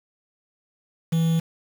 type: tone with quantisation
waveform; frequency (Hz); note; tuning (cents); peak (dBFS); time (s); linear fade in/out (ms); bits
triangle; 164; E3; -9; -16; 1.12-1.4; 10; 6
effects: none